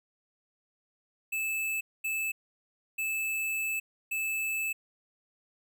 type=tone bursts at uneven times; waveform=square; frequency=2621 Hz; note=E7; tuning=11 cents flat; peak=-30 dBFS; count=4; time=1.32-1.81 / 2.04-2.32 / 2.98-3.8 / 4.11-4.73 s; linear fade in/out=10 ms; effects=none